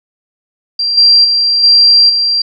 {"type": "tone with level steps", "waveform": "sine", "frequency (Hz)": 4733, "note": "D8", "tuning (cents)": 13, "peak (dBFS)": [-11, -3, -8, -3, -9], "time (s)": [0.79, 2.42], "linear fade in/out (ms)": 5, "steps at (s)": [0.97, 1.24, 1.63, 2.09], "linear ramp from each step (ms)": 10, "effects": []}